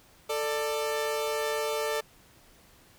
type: tone pair together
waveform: sawtooth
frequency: 443.4 / 591.9 Hz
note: A4 / D5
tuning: +13 / +13 cents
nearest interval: perfect fourth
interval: 500 cents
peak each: -26 / -28 dBFS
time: 0.29-2.01 s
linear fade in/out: 10 ms
effects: pink hiss -58 dBFS RMS until 2.98 s